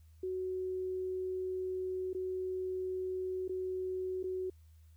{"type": "tone with dropouts", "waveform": "sine", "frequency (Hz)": 371.5, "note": "F#4", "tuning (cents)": 7, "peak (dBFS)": -34, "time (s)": [0.23, 4.5], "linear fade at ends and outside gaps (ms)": 5, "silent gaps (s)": [[2.132, 2.147], [3.48, 3.493], [4.23, 4.239]], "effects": ["added 79 Hz sine -56 dBFS peak until 4.96 s", "white hiss -75 dBFS RMS until 4.96 s"]}